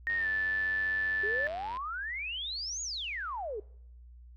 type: tone with pitch glide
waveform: sine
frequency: 1854 to 1752 Hz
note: A#6 to A6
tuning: -10 to -8 cents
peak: -28 dBFS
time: 0.07-1.47 s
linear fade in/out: 0 ms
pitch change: -98 cents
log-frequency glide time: 0.17-0.27 s
type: click train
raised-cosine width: 0.3 ms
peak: -30 dBFS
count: 160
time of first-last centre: 0.1-1.77 s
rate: 95.2 Hz
type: exponential two-way sweep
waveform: sine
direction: up then down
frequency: 392 to 6900 to 392 Hz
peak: -34 dBFS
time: 1.23-3.6 s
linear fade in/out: 5 ms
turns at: 2.82 s
effects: noise-tail reverb RT60 0.8 s tail -26 dB re dry + added 60 Hz sine -49 dBFS peak until 4.36 s